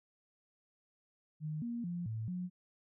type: tone with pitch steps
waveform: sine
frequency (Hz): 153.8 / 236.2 / 174.2 / 110.9 / 180.2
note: D#3 / A#3 / F3 / A2 / F#3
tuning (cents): -20 / +23 / -4 / +14 / -45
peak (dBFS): -36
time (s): 1.4-2.5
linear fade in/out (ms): 50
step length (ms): 220
effects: none